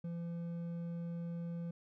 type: tone with hard clipping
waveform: triangle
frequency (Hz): 170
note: F3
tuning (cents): -46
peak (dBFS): -40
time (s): 0.04-1.71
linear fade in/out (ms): 5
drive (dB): 9
effects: none